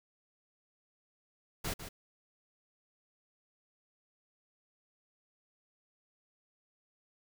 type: noise with echo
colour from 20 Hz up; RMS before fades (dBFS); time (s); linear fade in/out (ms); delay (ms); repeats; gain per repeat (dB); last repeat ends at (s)
pink; -36; 1.64-1.74; 10; 150; 1; -9; 1.89
effects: none